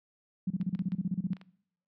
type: tone bursts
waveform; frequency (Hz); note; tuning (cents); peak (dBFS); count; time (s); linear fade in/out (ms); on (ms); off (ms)
sine; 185; F#3; 0; -26; 14; 0.47-1.335; 5; 33; 31
type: clicks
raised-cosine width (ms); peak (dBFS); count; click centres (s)
0.3; -35; 7; 0.613 / 0.75 / 0.792 / 0.92 / 1.332 / 1.368 / 1.414
effects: noise-tail reverb RT60 0.7 s tail -22 dB re dry + high-pass 100 Hz 12 dB/octave